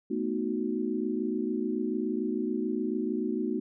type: chord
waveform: sine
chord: B dominant seventh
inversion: third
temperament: equal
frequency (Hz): 220 / 246.9 / 311.1 / 370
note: A3 / B3 / D#4 / F#4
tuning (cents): 0 / 0 / 0 / 0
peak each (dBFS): -33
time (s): 0.1-3.6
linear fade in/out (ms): 10
effects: none